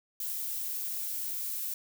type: noise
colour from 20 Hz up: violet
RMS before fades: -35 dBFS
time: 0.2-1.74 s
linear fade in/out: 2 ms
effects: none